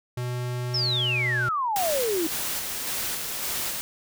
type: tone with pitch glide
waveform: square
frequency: 123.47 to 122.69 Hz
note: B2 to B2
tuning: 0 to -11 cents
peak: -28 dBFS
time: 0.17-1.49 s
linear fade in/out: 5 ms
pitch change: -11 cents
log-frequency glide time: 1.29-1.38 s
type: exponential sweep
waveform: sine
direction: down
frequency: 5460 to 311.1 Hz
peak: -23 dBFS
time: 0.74-2.27 s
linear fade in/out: 5 ms
type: noise with tremolo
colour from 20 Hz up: white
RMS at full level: -29 dBFS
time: 1.76-3.81 s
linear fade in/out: 0 ms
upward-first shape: square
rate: 1.8 Hz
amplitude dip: 25%
effects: none